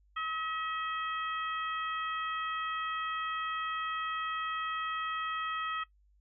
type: harmonic tone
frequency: 640 Hz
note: D#5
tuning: 49 cents sharp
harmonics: 2 / 3 / 4 / 5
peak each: -34 / -41 / -45 / -42 dBFS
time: 0.16-5.84 s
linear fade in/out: 10 ms
effects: noise-tail reverb RT60 0.1 s tail -18 dB re dry + added 50 Hz sine -63 dBFS peak until 6.2 s